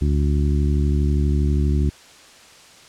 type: harmonic tone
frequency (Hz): 72.4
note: D2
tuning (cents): -24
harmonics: 1 / 2 / 3 / 4 / 5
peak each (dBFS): -17 / -23 / -27 / -29 / -31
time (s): 0.01-1.9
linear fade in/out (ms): 10
effects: white hiss -46 dBFS RMS until 2.88 s + low-pass 7000 Hz 12 dB/octave